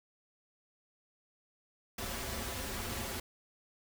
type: noise with comb filter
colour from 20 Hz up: pink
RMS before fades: -39 dBFS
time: 1.98-3.2 s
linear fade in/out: 5 ms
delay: 6.5 ms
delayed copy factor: -0.65
effects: none

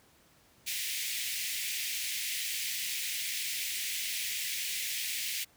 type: high-pass noise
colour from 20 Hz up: pink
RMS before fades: -35 dBFS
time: 0.66-5.45 s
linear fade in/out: 20 ms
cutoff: 2000 Hz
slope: 48 dB/octave
effects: pink hiss -63 dBFS RMS until 5.56 s + high-pass 60 Hz 12 dB/octave

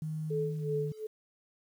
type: tone with pitch glide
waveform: sine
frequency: 156 to 150.86 Hz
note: D#3 to D3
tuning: +5 to +47 cents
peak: -33 dBFS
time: 0.02-0.92 s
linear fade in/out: 2 ms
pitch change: -58 cents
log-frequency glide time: 0.51-0.75 s
type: tone with tremolo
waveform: sine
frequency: 433 Hz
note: A4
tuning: 28 cents flat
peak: -29 dBFS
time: 0.3-1.07 s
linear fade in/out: 10 ms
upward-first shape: sine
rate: 2.7 Hz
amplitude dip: 90%
effects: 10-bit

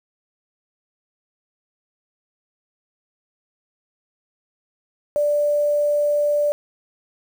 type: tone with quantisation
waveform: sine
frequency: 587.3 Hz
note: D5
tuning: in tune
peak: -16 dBFS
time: 5.16-6.52 s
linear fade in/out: 0 ms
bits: 7
effects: none

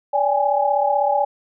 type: tone cluster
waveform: sine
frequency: 576 / 803 / 839 Hz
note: D5 / G5 / G#5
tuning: -34 / +41 / +17 cents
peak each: -20 dBFS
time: 0.13-1.25 s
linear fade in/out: 10 ms
effects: none

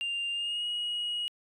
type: tone with pitch glide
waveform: sine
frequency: 2794 to 2896 Hz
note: F7 to F#7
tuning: 0 to -38 cents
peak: -28 dBFS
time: 0.01-1.28 s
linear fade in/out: 0 ms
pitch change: +62 cents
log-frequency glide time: 0.32-0.66 s
effects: tanh soft clip ceiling -28 dBFS

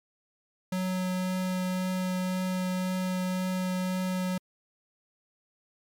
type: tone with vibrato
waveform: square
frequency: 184.5 Hz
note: F#3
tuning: 5 cents flat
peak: -28 dBFS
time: 0.72-4.38 s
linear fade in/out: 5 ms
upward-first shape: triangle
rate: 1.9 Hz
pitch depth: 8 cents each way
effects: MP3 96 kbps

